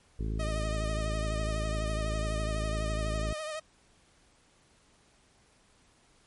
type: harmonic tone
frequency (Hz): 53.9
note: A1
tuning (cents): -35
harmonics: 1 / 2 / 3 / 4 / 5 / 6 / 7 / 8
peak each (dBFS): -31 / -37 / -41 / -43 / -45 / -47 / -48 / -49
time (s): 0.19-3.33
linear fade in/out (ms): 5
type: tone with vibrato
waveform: sawtooth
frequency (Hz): 619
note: D#5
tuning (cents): -9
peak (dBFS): -31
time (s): 0.39-3.6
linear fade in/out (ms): 10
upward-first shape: triangle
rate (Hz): 12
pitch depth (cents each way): 55
effects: pink hiss -64 dBFS RMS until 6.26 s + MP3 48 kbps